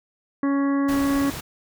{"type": "harmonic tone", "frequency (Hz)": 278.5, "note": "C#4", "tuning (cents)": 8, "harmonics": [1, 2, 3, 4, 5, 6, 7], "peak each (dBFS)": [-19, -32, -40, -31, -44, -38, -40], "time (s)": [0.43, 1.3], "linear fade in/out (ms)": 2}
{"type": "noise", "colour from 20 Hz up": "pink", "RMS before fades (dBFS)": -33, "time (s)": [0.88, 1.41], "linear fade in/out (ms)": 10}
{"effects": []}